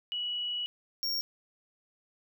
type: tone pair in turn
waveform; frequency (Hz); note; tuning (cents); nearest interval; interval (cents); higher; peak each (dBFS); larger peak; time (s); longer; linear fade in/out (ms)
sine / square; 2933 / 5537; F#7 / F8; -16 / -16; major seventh; 1100; second; -31 / -30; second; 0.12-0.66 / 1.03-1.21; first; 0
effects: none